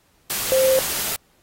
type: tone in noise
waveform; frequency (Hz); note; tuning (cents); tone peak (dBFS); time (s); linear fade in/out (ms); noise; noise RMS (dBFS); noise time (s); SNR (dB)
sine; 525; C5; +6; -14; 0.52-0.79; 0; white; -25; 0.3-1.16; +8
effects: pink hiss -61 dBFS RMS until 1.42 s + AAC 48 kbps